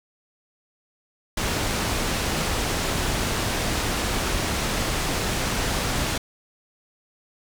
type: low-pass noise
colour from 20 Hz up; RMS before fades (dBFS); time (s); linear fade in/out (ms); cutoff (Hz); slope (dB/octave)
pink; -25; 1.37-6.18; 5; 9200; 12
effects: none